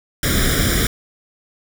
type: noise with comb filter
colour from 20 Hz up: pink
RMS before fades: -17 dBFS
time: 0.23-0.87 s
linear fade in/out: 2 ms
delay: 0.56 ms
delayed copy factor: +0.95
effects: none